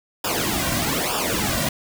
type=noise with flanger; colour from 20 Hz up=pink; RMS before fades=-23 dBFS; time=0.24-1.69 s; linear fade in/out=5 ms; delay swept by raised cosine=0.48 to 2.38 ms; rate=1.1 Hz; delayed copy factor=-0.9; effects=none